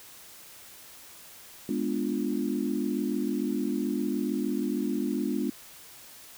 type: chord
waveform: sine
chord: G# diminished seventh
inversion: none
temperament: equal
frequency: 207.7 / 246.9 / 293.7 / 349.2 Hz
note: G#3 / B3 / D4 / F4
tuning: 0 / 0 / 0 / 0 cents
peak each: -32 / -31 / -31 / -34 dBFS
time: 1.69-5.5 s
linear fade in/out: 2 ms
effects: white hiss -49 dBFS RMS until 6.37 s